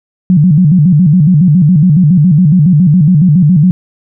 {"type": "tone with vibrato", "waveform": "sine", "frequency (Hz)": 164.81, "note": "E3", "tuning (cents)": 0, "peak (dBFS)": -3, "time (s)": [0.3, 3.71], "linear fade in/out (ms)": 0, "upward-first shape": "square", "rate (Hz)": 7.2, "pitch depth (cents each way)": 190, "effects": []}